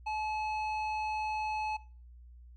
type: tone with low-pass filter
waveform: square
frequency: 859 Hz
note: A5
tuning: 42 cents flat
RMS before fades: -35 dBFS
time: 0.06-1.77 s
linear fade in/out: 10 ms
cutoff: 3100 Hz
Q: 1
effects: noise-tail reverb RT60 0.4 s tail -21 dB re dry + added 60 Hz sine -50 dBFS peak until 2.56 s